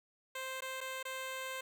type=tone with dropouts; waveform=10% pulse; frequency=523.3 Hz; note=C5; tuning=in tune; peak=-31 dBFS; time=0.35-1.61 s; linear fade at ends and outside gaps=5 ms; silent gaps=0.607-0.62 / 0.807-0.811 / 1.029-1.051 s; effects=none